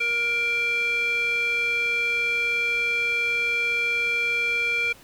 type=tone with band-pass filter; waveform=square; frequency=471.6 Hz; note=A#4; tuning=20 cents sharp; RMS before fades=-24 dBFS; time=0-4.93 s; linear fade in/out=10 ms; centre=2300 Hz; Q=5.7; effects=pink hiss -50 dBFS RMS until 5.03 s